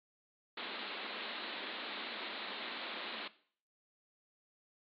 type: band-pass noise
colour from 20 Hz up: white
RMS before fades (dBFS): -43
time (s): 0.57-3.28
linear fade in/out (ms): 5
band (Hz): 200 to 4200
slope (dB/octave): 96
effects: noise-tail reverb RT60 0.5 s tail -17 dB re dry + MP3 64 kbps